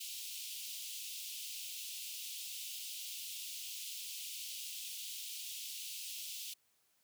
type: high-pass noise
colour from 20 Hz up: pink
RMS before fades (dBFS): -45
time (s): 0-6.54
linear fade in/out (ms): 10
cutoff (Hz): 2700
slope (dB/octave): 48
effects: white hiss -75 dBFS RMS until 7.03 s + high-pass 60 Hz 12 dB/octave